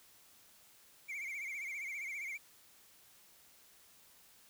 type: tone with vibrato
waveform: triangle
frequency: 2220 Hz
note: C#7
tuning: 2 cents sharp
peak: -38 dBFS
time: 1.08-2.38 s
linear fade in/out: 20 ms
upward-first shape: triangle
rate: 15 Hz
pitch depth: 130 cents each way
effects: white hiss -63 dBFS RMS until 4.49 s